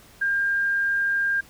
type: tone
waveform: sine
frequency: 1603 Hz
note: G6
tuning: 38 cents sharp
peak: -20 dBFS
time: 0.21-1.41 s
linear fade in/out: 10 ms
effects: pink hiss -51 dBFS RMS until 1.49 s